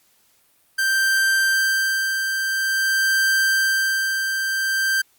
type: tone with tremolo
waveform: 45% pulse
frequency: 1569 Hz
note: G6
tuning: 1 cent sharp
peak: -16 dBFS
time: 0.78-5.02 s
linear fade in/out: 10 ms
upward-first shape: sine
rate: 0.49 Hz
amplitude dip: 45%
effects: white hiss -60 dBFS RMS until 5.18 s + Opus 48 kbps